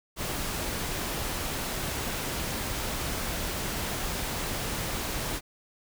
pink noise, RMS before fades -32 dBFS, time 0.16-5.41 s, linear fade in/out 50 ms, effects none

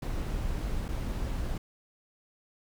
brown noise with dropouts, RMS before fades -32 dBFS, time 0.02-1.58 s, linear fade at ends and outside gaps 5 ms, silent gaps 0.883-0.887 s, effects none

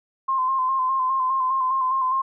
sine tone with vibrato, 1046.5 Hz, C6, in tune, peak -19 dBFS, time 0.28-2.22 s, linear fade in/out 10 ms, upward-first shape square, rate 4.9 Hz, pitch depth 32 cents each way, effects none

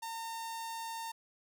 sawtooth tone with notch filter, 911 Hz, A#5, 40 cents flat, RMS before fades -41 dBFS, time 0.02-1.12 s, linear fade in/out 10 ms, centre 2200 Hz, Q 1.4, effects none

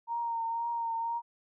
sine tone with vibrato, 926 Hz, A#5, 12 cents flat, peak -30 dBFS, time 0.07-1.22 s, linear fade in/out 50 ms, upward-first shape triangle, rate 2 Hz, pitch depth 30 cents each way, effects none

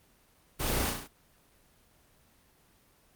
pink noise with echo, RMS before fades -32 dBFS, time 0.59-0.91 s, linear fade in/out 20 ms, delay 34 ms, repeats 5, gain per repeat -3 dB, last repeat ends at 1.08 s, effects pink hiss -64 dBFS RMS until 3.15 s + Opus 24 kbps

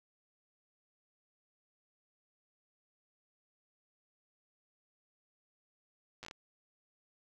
slowing click train, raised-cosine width 0.2 ms, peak -29 dBFS, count 6, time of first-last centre 6.23-6.311 s, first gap 8 ms, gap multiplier 1.36, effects none

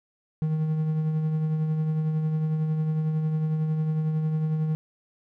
triangle tone with tremolo, 156.4 Hz, D#3, 9 cents sharp, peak -19 dBFS, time 0.42-4.75 s, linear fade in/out 0 ms, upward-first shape triangle, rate 11 Hz, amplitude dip 40%, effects none

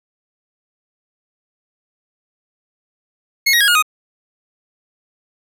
25% pulse tone with pitch steps, 2171 / 1890 / 1645.3 / 1432.3 / 1246.9 Hz, C#7 / A#6 / G#6 / F6 / D#6, -37 / +23 / -17 / +43 / +3 cents, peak -7 dBFS, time 3.46-3.825 s, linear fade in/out 10 ms, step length 73 ms, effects none

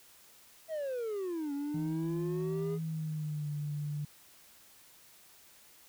triangle exponential two-way sweep, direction down then up, 659.3 to 280.2 to 416.7 Hz, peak -31 dBFS, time 0.68-2.79 s, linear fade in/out 50 ms, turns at 1.53 s
sine tone with pitch glide, 161.6 to 147.33 Hz, E3 to D3, -34 to +6 cents, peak -33 dBFS, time 1.74-4.05 s, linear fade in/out 5 ms, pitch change -160 cents, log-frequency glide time 2.82-3.49 s
effects tanh soft clip ceiling -25 dBFS + white hiss -59 dBFS RMS until 5.88 s

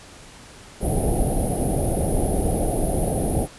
pink band-stop noise, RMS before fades -21 dBFS, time 0.8-3.48 s, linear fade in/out 50 ms, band 800 to 9700 Hz, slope 96 dB/octave, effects pink hiss -44 dBFS RMS until 3.58 s + resampled to 24000 Hz

